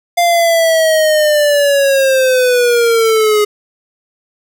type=linear sweep; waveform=square; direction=down; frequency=698.5 to 415.3 Hz; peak=-9 dBFS; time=0.17-3.45 s; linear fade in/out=10 ms; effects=none